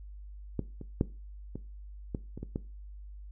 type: clicks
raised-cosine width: 3 ms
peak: -17 / -28 / -12 / -24 / -20 / -27 / -25 / -19 dBFS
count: 8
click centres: 0.593 / 0.813 / 1.011 / 1.556 / 2.148 / 2.376 / 2.43 / 2.559 s
effects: noise-tail reverb RT60 0.3 s tail -18 dB re dry + added 50 Hz sine -43 dBFS peak until 3.31 s